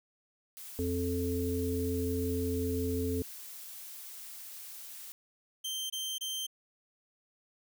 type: noise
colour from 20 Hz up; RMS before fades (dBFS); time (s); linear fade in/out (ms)
blue; -46; 0.57-5.12; 0
type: harmonic tone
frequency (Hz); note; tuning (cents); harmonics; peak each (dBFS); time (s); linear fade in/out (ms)
87.31; F2; 0; 1 / 3 / 5; -34 / -34 / -34; 0.79-3.22; 0
type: tone bursts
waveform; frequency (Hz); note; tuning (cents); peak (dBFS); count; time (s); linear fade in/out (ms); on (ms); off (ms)
sawtooth; 3136; G7; 0; -31; 3; 5.64-6.468; 10; 260; 24
effects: none